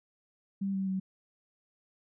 sine tone with pitch steps, 196 / 192.74 / 189.54 Hz, G3 / G3 / F#3, 0 / -29 / +42 cents, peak -29 dBFS, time 0.61-1 s, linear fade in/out 10 ms, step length 130 ms, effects none

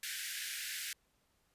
pink high-pass noise, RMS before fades -41 dBFS, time 0.03-0.93 s, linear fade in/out 2 ms, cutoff 1500 Hz, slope 96 dB/octave, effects pink hiss -75 dBFS RMS until 1.54 s + resampled to 32000 Hz

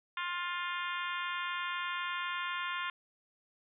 harmonic tone, 352 Hz, F4, 14 cents sharp, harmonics 3 / 4 / 5 / 6 / 7 / 8 / 9 / 10, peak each -38 / -40 / -42 / -44 / -45 / -46 / -47 / -48 dBFS, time 0.17-2.9 s, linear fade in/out 2 ms, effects none

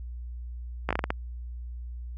slowing click train, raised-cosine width 0.5 ms, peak -11 dBFS, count 7, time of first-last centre 0.89-1.104 s, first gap 16 ms, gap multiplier 1.32, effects added 60 Hz sine -35 dBFS peak until 2.17 s

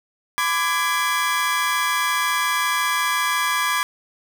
30% pulse chord, G# diminished, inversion first, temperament equal with one note detuned, 1009.1 / 1174.7 / 1661.2 Hz, B5 / D6 / G#6, +37 / 0 / 0 cents, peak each -21 dBFS, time 0.38-3.83 s, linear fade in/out 0 ms, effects none

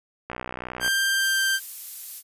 click train, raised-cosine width 0.5 ms, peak -17 dBFS, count 37, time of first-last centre 0.3-0.879 s, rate 62.2 Hz
sawtooth tone with pitch glide, 1582 to 1571.1 Hz, G6 to G6, +15 to +3 cents, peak -17 dBFS, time 0.8-1.6 s, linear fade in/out 50 ms, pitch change -12 cents, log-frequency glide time 1.06-1.46 s
violet noise, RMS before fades -34 dBFS, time 1.19-2.23 s, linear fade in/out 50 ms
effects resampled to 32000 Hz

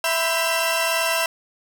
sawtooth tone cluster, 659 / 985 / 1027 / 1579 / 2704 Hz, E5 / B5 / C6 / G6 / E7, -1 / -5 / -33 / +12 / +43 cents, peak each -20 / -24 / -27 / -25 / -21 dBFS, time 0.04-1.26 s, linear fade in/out 2 ms, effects none

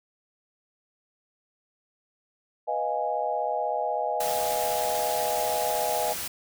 sine chord, F half-diminished seventh, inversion second, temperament equal, 493.9 / 622.3 / 698.5 / 830.6 Hz, Cb5 / Eb5 / F5 / Ab5, 0 / 0 / 0 / 0 cents, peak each -33 / -30 / -31 / -29 dBFS, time 2.67-6.14 s, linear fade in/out 20 ms
white noise, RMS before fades -33 dBFS, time 4.2-6.28 s, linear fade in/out 5 ms
effects none

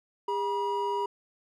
triangle tone pair together, 405.3 / 964 Hz, G#4 / B5, -42 / -42 cents, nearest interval octave + minor third, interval 1500 cents, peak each -29 / -27 dBFS, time 0.28-1.06 s, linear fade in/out 5 ms, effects none

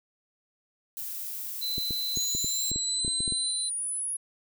violet noise, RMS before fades -36 dBFS, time 0.97-2.71 s, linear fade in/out 0 ms
sine tone with tremolo, 4029 Hz, B7, 34 cents sharp, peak -29 dBFS, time 1.61-3.7 s, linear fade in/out 20 ms, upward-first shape square, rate 0.79 Hz, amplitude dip 25%
clicks, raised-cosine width 3 ms, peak -23 dBFS, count 12, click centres 1.781 / 1.908 / 2.173 / 2.35 / 2.445 / 2.716 / 2.76 / 3.048 / 3.079 / 3.205 / 3.278 / 3.323 s
sine exponential sweep, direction up, 6645 to 10548 Hz, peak -29 dBFS, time 2.15-4.17 s, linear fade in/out 10 ms
effects none

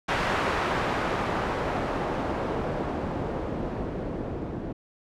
white noise with low-pass filter sweep, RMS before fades -29 dBFS, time 0.08-4.73 s, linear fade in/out 10 ms, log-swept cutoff 1600 to 330 Hz, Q 0.77, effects none

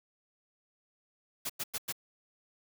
white noise bursts, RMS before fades -35 dBFS, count 4, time 1.45-1.925 s, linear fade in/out 10 ms, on 46 ms, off 97 ms, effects none

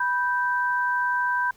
sine tone pair together, 984 / 1562 Hz, B5 / G6, -7 / -7 cents, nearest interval minor sixth, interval 800 cents, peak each -24 dBFS, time 0-1.51 s, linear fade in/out 5 ms, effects pink hiss -57 dBFS RMS until 1.56 s

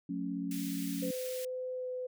sine chord, F# minor, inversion none, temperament equal with one note detuned, 180.56 / 220 / 277.2 Hz, F#3 / A3 / C#4, -42 / 0 / 0 cents, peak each -38 / -41 / -36 dBFS, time 0.09-1.11 s, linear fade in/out 5 ms
white high-pass noise, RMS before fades -45 dBFS, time 0.51-1.45 s, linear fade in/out 2 ms, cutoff 1800 Hz, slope 24 dB/octave
sine tone with pitch glide, 509 to 505.2 Hz, C5 to B4, -48 to +39 cents, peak -35 dBFS, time 1.02-2.07 s, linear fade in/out 10 ms, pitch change -13 cents, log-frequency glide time 1.73-1.88 s
effects none

